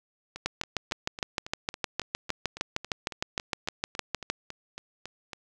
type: two click trains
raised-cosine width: 0.2 ms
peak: -21 / -10 dBFS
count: 19 / 26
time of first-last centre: 0.36-5.332 / 0.46-4.3 s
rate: 3.62 / 6.51 Hz
effects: none